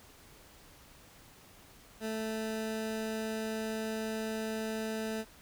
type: tone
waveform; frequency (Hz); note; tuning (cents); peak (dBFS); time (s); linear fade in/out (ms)
20% pulse; 220; A3; 0; -29; 2-5.25; 50
effects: pink hiss -57 dBFS RMS until 5.41 s